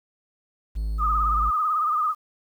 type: tone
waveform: triangle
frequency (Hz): 53.3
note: G#1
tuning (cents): +46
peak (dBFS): -22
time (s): 0.75-1.51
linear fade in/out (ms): 20
type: tone with vibrato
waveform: sine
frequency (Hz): 1236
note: D#6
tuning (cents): -12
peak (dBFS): -20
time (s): 0.98-2.15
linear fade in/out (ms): 50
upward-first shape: sine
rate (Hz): 18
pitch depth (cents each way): 69
effects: 9-bit